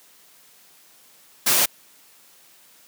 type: noise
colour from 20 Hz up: white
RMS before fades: -18 dBFS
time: 1.46-1.66 s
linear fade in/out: 10 ms
effects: white hiss -53 dBFS RMS until 2.87 s + high-pass 150 Hz 12 dB/octave